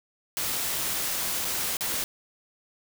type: noise with dropouts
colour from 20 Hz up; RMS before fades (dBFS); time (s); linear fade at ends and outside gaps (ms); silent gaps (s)
white; -29; 0.37-2.04; 0; 1.447-1.451 / 1.769-1.808
effects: none